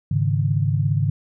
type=chord; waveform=sine; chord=Ab suspended fourth; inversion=none; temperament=just; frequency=103.83 / 138.43 / 155.74 Hz; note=Ab2 / Db3 / Eb3; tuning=0 / -2 / +2 cents; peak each=-21 / -21 / -23 dBFS; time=0.11-1.1 s; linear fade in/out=5 ms; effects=none